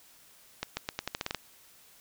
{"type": "accelerating click train", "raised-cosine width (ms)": 0.2, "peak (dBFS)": -14, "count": 10, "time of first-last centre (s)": [0.63, 1.347], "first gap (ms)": 140, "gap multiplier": 0.85, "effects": ["white hiss -58 dBFS RMS until 2 s"]}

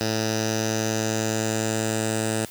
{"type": "tone with low-pass filter sweep", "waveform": "10% pulse", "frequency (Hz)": 110, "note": "A2", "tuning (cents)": 0, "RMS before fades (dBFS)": -25, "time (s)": [0.01, 2.45], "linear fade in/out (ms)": 0, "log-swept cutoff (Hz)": [5400, 8500], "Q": 5.1, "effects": ["white hiss -43 dBFS RMS until 2.5 s", "high-pass 60 Hz 12 dB/octave"]}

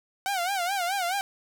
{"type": "tone with vibrato", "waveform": "sawtooth", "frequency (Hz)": 745, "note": "F#5", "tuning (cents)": 12, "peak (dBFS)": -22, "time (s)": [0.26, 1.21], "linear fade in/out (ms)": 0, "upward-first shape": "sine", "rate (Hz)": 4.7, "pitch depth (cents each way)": 140, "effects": []}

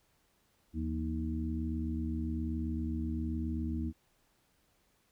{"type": "harmonic tone with a mistuned harmonic", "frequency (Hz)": 78.9, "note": "D#2", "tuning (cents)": 25, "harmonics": [1, 2, 3, 4], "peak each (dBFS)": [-35, -43, -37, -40], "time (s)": [0.73, 3.93], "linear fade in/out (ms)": 50, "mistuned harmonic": 2, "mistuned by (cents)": 120, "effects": ["pink hiss -72 dBFS RMS until 5.11 s"]}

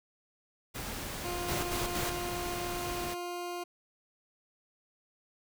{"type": "noise", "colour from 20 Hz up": "pink", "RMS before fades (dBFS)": -39, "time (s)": [0.74, 3.15], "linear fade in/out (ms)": 20}
{"type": "tone", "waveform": "20% pulse", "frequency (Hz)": 352.1, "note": "F4", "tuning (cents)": 14, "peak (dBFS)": -31, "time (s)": [1.24, 3.64], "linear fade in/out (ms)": 10}
{"type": "noise bursts", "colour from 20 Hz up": "pink", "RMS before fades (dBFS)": -35, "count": 3, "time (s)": [1.48, 2.098], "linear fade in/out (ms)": 5, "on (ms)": 150, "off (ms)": 84}
{"effects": []}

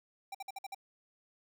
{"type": "tone bursts", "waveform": "square", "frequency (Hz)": 784, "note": "G5", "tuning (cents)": 0, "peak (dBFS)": -40, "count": 6, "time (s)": [0.32, 0.747], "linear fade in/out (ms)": 5, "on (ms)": 27, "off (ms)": 53, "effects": []}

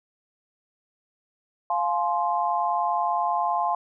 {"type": "chord", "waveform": "sine", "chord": "F minor", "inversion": "none", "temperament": "equal with one note detuned", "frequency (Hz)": [698.5, 848.6, 1046.5], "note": ["F5", "Ab5", "C6"], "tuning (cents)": [0, 37, 0], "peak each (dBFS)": -26, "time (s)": [1.7, 3.75], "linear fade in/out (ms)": 2, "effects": []}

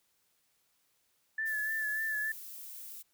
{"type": "tone with vibrato", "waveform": "sine", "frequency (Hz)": 1742, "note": "A6", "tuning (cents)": -18, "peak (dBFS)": -31, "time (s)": [1.38, 2.32], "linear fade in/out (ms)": 5, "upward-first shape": "sine", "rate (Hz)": 3.4, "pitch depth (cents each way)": 38}
{"type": "noise", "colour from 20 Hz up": "violet", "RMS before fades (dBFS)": -46, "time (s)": [1.45, 3.03], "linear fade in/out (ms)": 20}
{"effects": ["white hiss -74 dBFS RMS until 3.13 s"]}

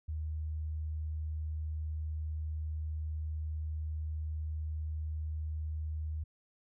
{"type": "tone", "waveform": "sine", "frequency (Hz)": 77.6, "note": "D#2", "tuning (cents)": -4, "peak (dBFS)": -34, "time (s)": [0.08, 6.24], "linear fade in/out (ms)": 10, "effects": []}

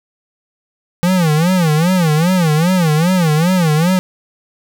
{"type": "tone with vibrato", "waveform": "square", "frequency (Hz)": 168.1, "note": "E3", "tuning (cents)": 34, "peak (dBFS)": -11, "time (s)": [1.03, 3.99], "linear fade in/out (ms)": 0, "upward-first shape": "sine", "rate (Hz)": 2.5, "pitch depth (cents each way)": 190, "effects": []}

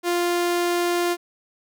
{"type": "tone", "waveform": "sawtooth", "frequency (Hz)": 349.2, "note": "F4", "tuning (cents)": 0, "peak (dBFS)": -16, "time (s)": [0.03, 1.17], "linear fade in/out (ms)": 50, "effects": []}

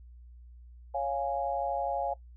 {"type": "chord", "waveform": "sine", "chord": "Db major", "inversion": "none", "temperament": "equal", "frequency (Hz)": [554.4, 698.5, 830.6], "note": ["Db5", "F5", "Ab5"], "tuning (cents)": [0, 0, 0], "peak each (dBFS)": -33, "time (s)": [0.94, 2.14], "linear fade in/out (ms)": 10, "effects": ["noise-tail reverb RT60 0.1 s tail -18 dB re dry", "added 60 Hz sine -48 dBFS peak until 2.36 s"]}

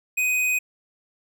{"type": "tone with tanh clipping", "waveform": "sine", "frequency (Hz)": 2500, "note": "D#7", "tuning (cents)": 8, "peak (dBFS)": -21, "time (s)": [0.17, 0.59], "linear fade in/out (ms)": 10, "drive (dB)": 18, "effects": []}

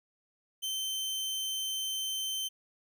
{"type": "tone", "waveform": "sawtooth", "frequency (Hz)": 3096, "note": "G7", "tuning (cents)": -22, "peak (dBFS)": -29, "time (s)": [0.62, 2.49], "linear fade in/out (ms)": 20, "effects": []}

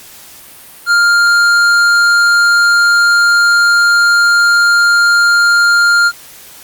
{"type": "tone with hard clipping", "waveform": "sine", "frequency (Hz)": 1402, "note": "F6", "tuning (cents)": 6, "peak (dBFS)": -8, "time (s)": [0.86, 6.12], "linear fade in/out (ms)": 50, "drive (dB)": 10, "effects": ["white hiss -36 dBFS RMS until 6.63 s", "Opus 48 kbps"]}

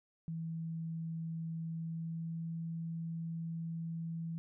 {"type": "tone with pitch glide", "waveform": "sine", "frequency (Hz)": [163.5, 165.02], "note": ["E3", "E3"], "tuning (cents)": [-14, 2], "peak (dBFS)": -37, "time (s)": [0.28, 4.38], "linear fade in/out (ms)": 0, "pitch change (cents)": 16, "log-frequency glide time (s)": [1.69, 2.5], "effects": []}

